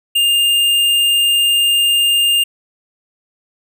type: tone with hard clipping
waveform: triangle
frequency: 2809 Hz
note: F7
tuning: 9 cents sharp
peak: -12 dBFS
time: 0.15-2.44 s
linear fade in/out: 10 ms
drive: 16 dB
effects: none